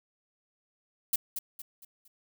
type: noise with echo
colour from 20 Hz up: violet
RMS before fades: -26 dBFS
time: 1.13-1.16 s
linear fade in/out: 5 ms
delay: 230 ms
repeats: 4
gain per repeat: -8 dB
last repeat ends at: 2.08 s
effects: none